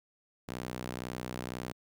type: tone with high-pass filter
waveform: sawtooth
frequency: 62 Hz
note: B1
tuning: 7 cents sharp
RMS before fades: -40 dBFS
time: 0.48-1.73 s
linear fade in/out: 10 ms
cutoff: 160 Hz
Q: 0.73
effects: none